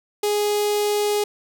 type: tone with notch filter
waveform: sawtooth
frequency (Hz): 415.3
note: G#4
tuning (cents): 0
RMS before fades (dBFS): -21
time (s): 0.23-1.24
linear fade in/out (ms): 5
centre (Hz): 1500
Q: 0.85
effects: none